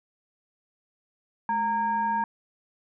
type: tone with frequency modulation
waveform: sine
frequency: 923 Hz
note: A#5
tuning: 17 cents flat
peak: -23 dBFS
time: 1.49-2.24 s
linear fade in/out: 2 ms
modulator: 711 Hz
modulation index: 0.5
effects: none